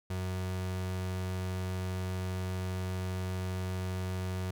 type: tone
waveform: 35% pulse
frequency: 92.5 Hz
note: F#2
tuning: in tune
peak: -31 dBFS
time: 0.1-4.51 s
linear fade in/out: 5 ms
effects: none